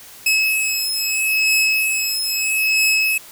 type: beating tone pair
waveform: sawtooth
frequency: 2578 / 2578.77 Hz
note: E7 / E7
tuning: -39 / -39 cents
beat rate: 0.77 Hz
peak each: -16 dBFS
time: 0.26-3.18 s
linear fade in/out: 5 ms
effects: white hiss -41 dBFS RMS until 3.31 s